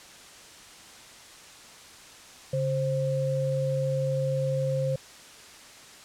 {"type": "tone pair together", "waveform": "sine", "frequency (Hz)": [139.8, 527.5], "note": ["C#3", "C5"], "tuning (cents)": [15, 14], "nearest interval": "octave + major seventh", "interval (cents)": 2299, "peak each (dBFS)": -27, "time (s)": [2.53, 4.96], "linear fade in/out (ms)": 5, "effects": ["white hiss -48 dBFS RMS until 6.04 s", "low-pass 8000 Hz 12 dB/octave"]}